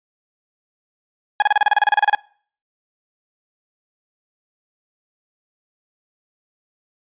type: tone bursts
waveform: 30% pulse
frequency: 830.6 Hz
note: G#5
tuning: in tune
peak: -8 dBFS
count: 15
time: 1.4-2.15 s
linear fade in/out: 2 ms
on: 22 ms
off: 30 ms
effects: noise-tail reverb RT60 0.5 s tail -25 dB re dry + resampled to 8000 Hz